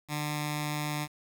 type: tone with notch filter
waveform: 10% pulse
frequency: 149.4 Hz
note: D3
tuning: 30 cents sharp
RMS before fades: -33 dBFS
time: 0.08-1.08 s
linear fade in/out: 50 ms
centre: 480 Hz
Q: 0.7
effects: 9-bit